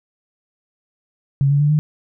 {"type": "tone with pitch steps", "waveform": "sine", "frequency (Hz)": [138.59, 142.82, 147.17, 151.66], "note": ["C#3", "D3", "D3", "D#3"], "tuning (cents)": [0, -48, 4, -44], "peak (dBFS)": -12, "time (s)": [1.41, 1.79], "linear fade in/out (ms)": 0, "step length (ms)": 95, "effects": []}